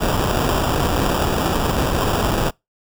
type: noise with sample-and-hold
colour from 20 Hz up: pink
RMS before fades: -19 dBFS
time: 0-2.51 s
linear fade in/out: 20 ms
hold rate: 2100 Hz
effects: noise-tail reverb RT60 0.2 s tail -25 dB re dry